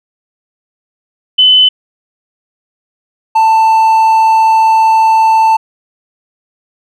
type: tone pair in turn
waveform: sine / triangle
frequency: 3023 / 887.4 Hz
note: F#7 / A5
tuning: +36 / +14 cents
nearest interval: octave + major sixth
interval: 2122 cents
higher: first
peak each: -3 dBFS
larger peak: neither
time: 1.38-1.69 / 3.35-5.57 s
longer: second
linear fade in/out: 10 ms
effects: none